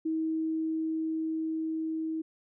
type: tone with level ramp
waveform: sine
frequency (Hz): 319.4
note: D#4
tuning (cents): +45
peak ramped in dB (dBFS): -27 to -30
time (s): 0.05-2.22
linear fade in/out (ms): 10
effects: none